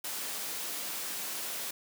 white high-pass noise, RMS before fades -37 dBFS, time 0.04-1.71 s, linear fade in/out 5 ms, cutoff 200 Hz, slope 12 dB/octave, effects none

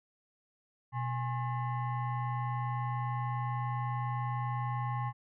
sine tone with frequency modulation, 123.6 Hz, B2, 2 cents sharp, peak -31 dBFS, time 0.92-5.13 s, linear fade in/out 50 ms, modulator 950 Hz, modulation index 0.91, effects none

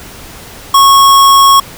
square tone, 1100 Hz, C#6, 14 cents flat, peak -3 dBFS, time 0.74-1.6 s, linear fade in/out 5 ms, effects pink hiss -31 dBFS RMS until 1.77 s

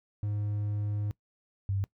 triangle / sine tone pair in turn, 103.83 / 98 Hz, G#2 / G2, 0 / 0 cents, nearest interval minor second, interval 100 cents, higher first, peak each -27 / -27 dBFS, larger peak neither, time 0.23-1.11 / 1.69-1.84 s, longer first, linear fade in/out 0 ms, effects noise-tail reverb RT60 0.1 s tail -21 dB re dry

